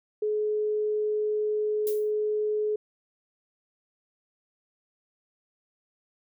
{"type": "tone", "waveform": "sine", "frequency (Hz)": 424.5, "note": "G#4", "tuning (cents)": 38, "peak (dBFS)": -24, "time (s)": [0.22, 2.76], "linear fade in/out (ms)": 5}
{"type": "noise with exponential decay", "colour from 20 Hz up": "violet", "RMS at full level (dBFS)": -33, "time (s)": [1.87, 2.11], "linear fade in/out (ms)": 0, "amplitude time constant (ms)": 51}
{"effects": []}